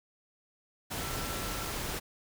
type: tone in noise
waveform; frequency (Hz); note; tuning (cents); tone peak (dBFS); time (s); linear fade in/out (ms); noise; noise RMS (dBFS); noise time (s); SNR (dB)
sine; 1342; E6; +31; -44; 1-1.71; 20; pink; -36; 0.9-2; -11
effects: none